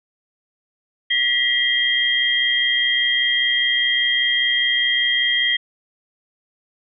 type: tone cluster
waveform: sine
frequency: 1932 / 2057 / 3218 Hz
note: B6 / C7 / G7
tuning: -39 / -30 / +45 cents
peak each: -20 / -26 / -18 dBFS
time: 1.1-5.57 s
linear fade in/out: 10 ms
effects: none